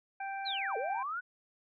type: harmonic tone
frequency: 784 Hz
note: G5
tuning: in tune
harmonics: 1 / 2 / 3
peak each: -37 / -43 / -46 dBFS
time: 0.2-1.03 s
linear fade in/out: 5 ms
type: linear two-way sweep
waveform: sine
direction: down then up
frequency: 4283 to 420 to 1508 Hz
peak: -34 dBFS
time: 0.45-1.21 s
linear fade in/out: 20 ms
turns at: 0.77 s
effects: none